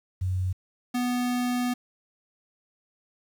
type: tone pair in turn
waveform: sine / square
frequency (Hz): 92.5 / 246.5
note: F#2 / B3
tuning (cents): 0 / -3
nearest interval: octave + perfect fourth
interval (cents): 1697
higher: second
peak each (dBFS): -24 / -25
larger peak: first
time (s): 0.21-0.53 / 0.94-1.74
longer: second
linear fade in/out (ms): 10
effects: 9-bit